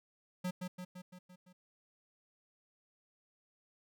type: tone with echo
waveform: square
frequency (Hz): 181.4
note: F#3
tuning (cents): -34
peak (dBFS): -35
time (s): 0.44-0.51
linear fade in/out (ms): 10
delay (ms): 170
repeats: 6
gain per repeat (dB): -4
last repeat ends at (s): 1.53
effects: none